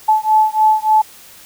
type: beating tone pair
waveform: sine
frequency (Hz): 864 / 867.4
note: A5 / A5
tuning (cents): -32 / -25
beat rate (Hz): 3.4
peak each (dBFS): -13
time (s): 0.08-1.02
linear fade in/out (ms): 10
effects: white hiss -41 dBFS RMS until 1.45 s